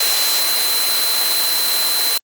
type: tone in noise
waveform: sine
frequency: 4071 Hz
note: C8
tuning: 48 cents flat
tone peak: -18 dBFS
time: 0-2.18 s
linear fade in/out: 5 ms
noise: white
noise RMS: -18 dBFS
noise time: 0-2.18 s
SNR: -3 dB
effects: high-pass 400 Hz 12 dB/octave + Opus 48 kbps